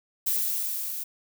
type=noise with level ramp; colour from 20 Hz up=violet; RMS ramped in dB=-25 to -34 dBFS; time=0.26-1.04 s; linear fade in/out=10 ms; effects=none